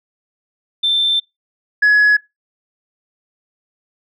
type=tone pair in turn; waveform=sine; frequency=3558 / 1686.4 Hz; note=A7 / G#6; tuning=+19 / +26 cents; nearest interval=octave + minor second; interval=1293 cents; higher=first; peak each=-12 / -6 dBFS; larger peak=second; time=0.83-1.2 / 1.82-2.17 s; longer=first; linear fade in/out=10 ms; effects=noise-tail reverb RT60 0.2 s tail -24 dB re dry + tanh soft clip ceiling -7 dBFS